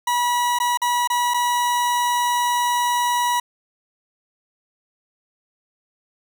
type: tone with dropouts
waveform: 40% pulse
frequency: 970 Hz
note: B5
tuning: 31 cents flat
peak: -17 dBFS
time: 0.07-3.4 s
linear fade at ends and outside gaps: 5 ms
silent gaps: 0.588-0.6 / 0.774-0.817 / 1.075-1.1 / 1.338-1.342 s
effects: none